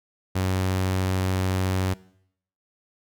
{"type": "tone", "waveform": "sawtooth", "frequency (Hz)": 93.7, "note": "F#2", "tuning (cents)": 22, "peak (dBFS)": -18, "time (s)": [0.35, 1.94], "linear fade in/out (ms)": 10, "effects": ["noise-tail reverb RT60 0.7 s tail -21 dB re dry"]}